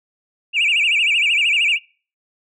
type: tone with vibrato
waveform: sine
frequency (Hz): 2562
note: E7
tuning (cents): -50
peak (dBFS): -12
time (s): 0.53-1.79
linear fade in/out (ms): 50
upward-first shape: sine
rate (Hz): 13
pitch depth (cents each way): 200
effects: noise-tail reverb RT60 0.4 s tail -24 dB re dry + tanh soft clip ceiling -11 dBFS